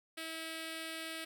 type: tone with notch filter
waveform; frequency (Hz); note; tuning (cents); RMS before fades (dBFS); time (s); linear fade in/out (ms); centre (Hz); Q
5% pulse; 323.4; E4; -33; -43; 0.17-1.25; 10; 1000; 2
effects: none